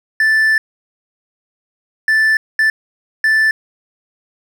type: tone bursts at uneven times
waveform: triangle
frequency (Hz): 1760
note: A6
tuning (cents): 0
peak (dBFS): -8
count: 4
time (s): 0.2-0.58 / 2.08-2.37 / 2.59-2.7 / 3.24-3.51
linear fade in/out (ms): 2
effects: none